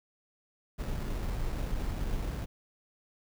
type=noise with sample-and-hold; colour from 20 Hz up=brown; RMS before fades=-33 dBFS; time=0.78-2.46 s; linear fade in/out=20 ms; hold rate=3150 Hz; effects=none